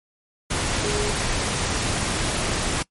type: tone in noise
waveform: sine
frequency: 415.3 Hz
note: G#4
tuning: in tune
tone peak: -26 dBFS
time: 0.84-1.11 s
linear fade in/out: 10 ms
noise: pink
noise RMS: -24 dBFS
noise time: 0.5-2.83 s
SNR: -5 dB
effects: noise-tail reverb RT60 0.1 s tail -22 dB re dry + MP3 48 kbps